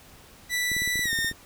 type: tone with pitch glide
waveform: sawtooth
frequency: 1972 to 1829.3 Hz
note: B6 to A#6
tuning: -3 to -33 cents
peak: -21 dBFS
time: 0.49-1.33 s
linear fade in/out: 50 ms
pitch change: -130 cents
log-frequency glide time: 1.03-1.11 s
type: clicks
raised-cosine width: 3 ms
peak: -25 dBFS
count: 11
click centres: 0.717 / 0.766 / 0.82 / 0.876 / 0.957 / 0.993 / 1.056 / 1.13 / 1.189 / 1.246 / 1.314 s
effects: pink hiss -51 dBFS RMS until 1.45 s